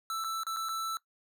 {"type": "tone with dropouts", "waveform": "square", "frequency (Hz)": 1323, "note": "E6", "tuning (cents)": 6, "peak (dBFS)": -33, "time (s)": [0.1, 0.97], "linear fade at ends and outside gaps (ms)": 1, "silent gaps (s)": [[0.24, 0.245], [0.434, 0.467], [0.563, 0.568], [0.687, 0.691]], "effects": ["noise-tail reverb RT60 0.1 s tail -18 dB re dry"]}